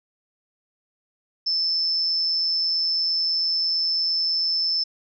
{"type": "tone with amplitude modulation", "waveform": "sine", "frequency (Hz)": 5274, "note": "E8", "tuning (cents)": 0, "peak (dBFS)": -18, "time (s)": [1.46, 4.84], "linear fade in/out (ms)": 10, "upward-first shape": "sine", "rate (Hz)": 169, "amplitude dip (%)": 45, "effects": []}